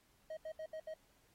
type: tone bursts at uneven times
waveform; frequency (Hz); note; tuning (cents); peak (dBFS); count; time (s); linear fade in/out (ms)
triangle; 631; D#5; +24; -40; 5; 0.3-0.37 / 0.45-0.52 / 0.59-0.66 / 0.73-0.8 / 0.87-0.94; 5
effects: pink hiss -72 dBFS RMS until 1.34 s + AAC 48 kbps